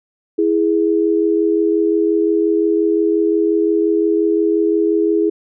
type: tone pair together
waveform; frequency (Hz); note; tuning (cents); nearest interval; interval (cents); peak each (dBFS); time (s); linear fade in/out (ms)
sine; 329.6 / 415.3; E4 / G#4; 0 / 0; major third; 400; -15; 0.38-5.3; 10
effects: none